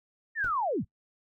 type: linear sweep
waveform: sine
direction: down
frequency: 1864.7 to 47.9 Hz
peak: -26 dBFS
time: 0.35-0.85 s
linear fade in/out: 50 ms
type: noise with exponential decay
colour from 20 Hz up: brown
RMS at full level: -35 dBFS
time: 0.44-0.57 s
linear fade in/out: 0 ms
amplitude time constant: 28 ms
effects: noise-tail reverb RT60 0.1 s tail -20 dB re dry